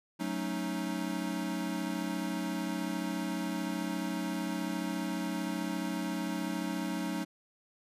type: chord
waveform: square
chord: D# half-diminished seventh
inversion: first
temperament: equal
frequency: 185 / 220 / 277.2 / 311.1 Hz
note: F#3 / A3 / C#4 / D#4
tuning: 0 / 0 / 0 / 0 cents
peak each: -38 / -40 / -40 / -38 dBFS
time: 0.19-7.25 s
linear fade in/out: 20 ms
effects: resampled to 32000 Hz